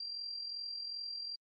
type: tone with amplitude modulation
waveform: sine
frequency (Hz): 4733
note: D8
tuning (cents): +13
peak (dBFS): -37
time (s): 0-1.36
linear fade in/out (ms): 5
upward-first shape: sine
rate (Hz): 42.6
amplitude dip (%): 50
effects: Opus 48 kbps